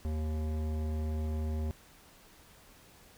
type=tone with hard clipping; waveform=sine; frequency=77.6 Hz; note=D#2; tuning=4 cents flat; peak=-33 dBFS; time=0.05-1.71 s; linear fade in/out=0 ms; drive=15 dB; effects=pink hiss -58 dBFS RMS until 3.17 s